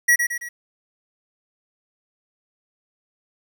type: tone with echo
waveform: square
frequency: 1920 Hz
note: B6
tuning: 49 cents flat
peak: -13 dBFS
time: 0.08-0.16 s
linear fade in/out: 10 ms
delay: 110 ms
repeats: 3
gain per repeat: -6 dB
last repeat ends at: 0.49 s
effects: 9-bit